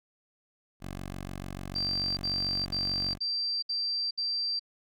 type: tone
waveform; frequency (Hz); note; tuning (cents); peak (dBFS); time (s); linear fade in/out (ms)
10% pulse; 46.8; F#1; +20; -29; 0.8-3.19; 50
type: tone bursts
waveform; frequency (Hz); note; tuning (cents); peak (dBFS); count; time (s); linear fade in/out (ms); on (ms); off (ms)
sine; 4698; D8; 0; -28; 6; 1.75-4.595; 10; 420; 65
effects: none